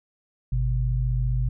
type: tone pair together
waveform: sine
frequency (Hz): 50.5 / 125.5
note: G#1 / B2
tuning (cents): -48 / +28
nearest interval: octave + major third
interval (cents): 1576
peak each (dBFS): -23 / -24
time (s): 0.52-1.49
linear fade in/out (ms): 5
effects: none